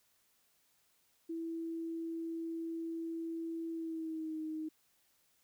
sine tone with pitch glide, 329.6 to 313.3 Hz, E4 to D#4, 0 to +12 cents, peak -37 dBFS, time 1.29-4.69 s, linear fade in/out 10 ms, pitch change -88 cents, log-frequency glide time 3.72-4.39 s, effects white hiss -73 dBFS RMS until 5.43 s

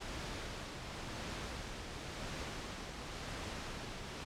pink noise with tremolo, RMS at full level -42 dBFS, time 0-4.25 s, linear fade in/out 20 ms, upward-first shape triangle, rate 0.94 Hz, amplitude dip 35%, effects low-pass 6000 Hz 12 dB/octave

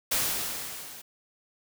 white noise with level ramp, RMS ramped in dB -25 to -45 dBFS, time 0.11-1.02 s, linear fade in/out 10 ms, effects none

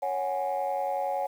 sine chord, C# suspended fourth, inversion none, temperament equal, 554.4 / 740 / 830.6 Hz, C#5 / F#5 / G#5, 0 / 0 / 0 cents, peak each -30 dBFS, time 0.02-1.27 s, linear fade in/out 10 ms, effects tanh soft clip ceiling -21 dBFS + 9-bit

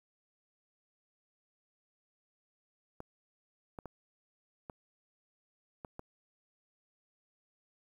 clicks, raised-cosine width 1 ms, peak -29 dBFS, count 6, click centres 3.004 / 3.788 / 3.857 / 4.698 / 5.848 / 5.994 s, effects 10-bit

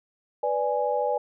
sine chord, G# diminished, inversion first, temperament equal, 493.9 / 587.3 / 830.6 Hz, B4 / D5 / G#5, 0 / 0 / 0 cents, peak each -27 dBFS, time 0.43-1.18 s, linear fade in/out 5 ms, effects none

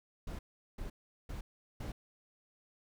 brown noise bursts, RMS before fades -41 dBFS, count 4, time 0.27-1.92 s, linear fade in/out 5 ms, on 120 ms, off 390 ms, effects none

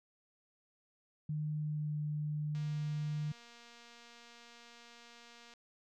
sine tone with pitch glide, 151.9 to 150.07 Hz, D#3 to D3, -41 to +38 cents, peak -34 dBFS, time 1.29-3.32 s, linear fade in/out 5 ms, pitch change -21 cents, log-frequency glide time 1.54-2 s
click train, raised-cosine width 0.2 ms, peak -40 dBFS, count 706, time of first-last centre 2.55-5.537 s, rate 236 Hz
effects none

